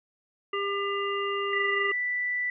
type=harmonic tone; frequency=400 Hz; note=G4; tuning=35 cents sharp; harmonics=1 / 3 / 5 / 7; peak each=-30 / -31 / -35 / -36 dBFS; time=0.53-1.92 s; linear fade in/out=5 ms
type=tone; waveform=sine; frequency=1975.5 Hz; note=B6; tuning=in tune; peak=-26 dBFS; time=1.53-2.5 s; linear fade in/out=2 ms
effects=none